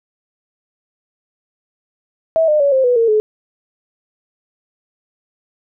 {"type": "tone with pitch steps", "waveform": "sine", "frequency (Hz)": [649, 605.5, 565, 527.2, 491.9, 458.9, 428.2], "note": ["E5", "D#5", "C#5", "C5", "B4", "A#4", "A4"], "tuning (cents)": [-27, -47, 33, 13, -7, -27, -47], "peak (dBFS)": -10, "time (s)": [2.36, 3.2], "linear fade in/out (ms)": 0, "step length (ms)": 120, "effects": []}